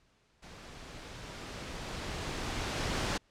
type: noise with level ramp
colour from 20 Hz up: pink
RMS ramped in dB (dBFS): -50 to -31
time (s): 0.42-3.18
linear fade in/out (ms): 10
effects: pink hiss -69 dBFS RMS until 3.3 s + low-pass 6000 Hz 12 dB/octave